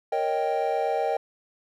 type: chord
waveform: triangle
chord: Eb dominant seventh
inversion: second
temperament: equal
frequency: 466.2 / 554.4 / 622.3 / 784 Hz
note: Bb4 / Db5 / Eb5 / G5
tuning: 0 / 0 / 0 / 0 cents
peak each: -27 / -29 / -27 / -25 dBFS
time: 0.12-1.17 s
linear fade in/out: 5 ms
effects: none